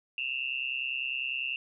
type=tone with amplitude modulation; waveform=sine; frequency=2721 Hz; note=F7; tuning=46 cents flat; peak=-26 dBFS; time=0.18-1.56 s; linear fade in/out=2 ms; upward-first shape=sine; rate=130 Hz; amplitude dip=100%; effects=none